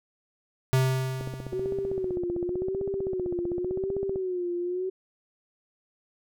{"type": "tone with exponential decay", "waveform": "square", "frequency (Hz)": 130.81, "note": "C3", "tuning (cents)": 0, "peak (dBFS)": -19, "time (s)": [0.73, 2.16], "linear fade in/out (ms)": 0, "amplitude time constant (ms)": 310}
{"type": "click train", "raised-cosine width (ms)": 2, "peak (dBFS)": -22, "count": 47, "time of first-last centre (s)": [1.21, 4.159], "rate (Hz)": 15.6}
{"type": "tone with vibrato", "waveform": "sine", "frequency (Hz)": 370, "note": "F#4", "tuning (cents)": 0, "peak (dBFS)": -27, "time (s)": [1.52, 4.9], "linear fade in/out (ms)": 10, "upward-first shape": "sine", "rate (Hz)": 0.91, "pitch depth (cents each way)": 100}
{"effects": []}